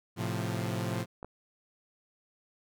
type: chord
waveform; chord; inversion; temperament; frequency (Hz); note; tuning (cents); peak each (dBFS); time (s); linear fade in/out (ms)
sawtooth; F major; first; equal; 110 / 130.81 / 174.61; A2 / C3 / F3; 0 / 0 / 0; -30 / -33 / -32; 0.16-1.06; 50
type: clicks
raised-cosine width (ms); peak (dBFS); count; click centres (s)
1; -28; 2; 1.229 / 1.246
effects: none